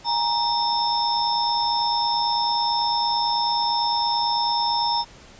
sine tone cluster, 827 / 936 / 3642 / 5290 Hz, G#5 / A#5 / A#7 / E8, -8 / +7 / -41 / +5 cents, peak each -28 / -22 / -30 / -25 dBFS, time 0.04-5.05 s, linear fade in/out 50 ms, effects pink hiss -47 dBFS RMS until 5.39 s + resampled to 16000 Hz

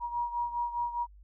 sine beating tone pair, 953 / 957.9 Hz, A#5 / A#5, +38 / +47 cents, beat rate 4.9 Hz, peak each -31 / -36 dBFS, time 0-1.07 s, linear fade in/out 50 ms, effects added 50 Hz sine -51 dBFS peak until 1.23 s

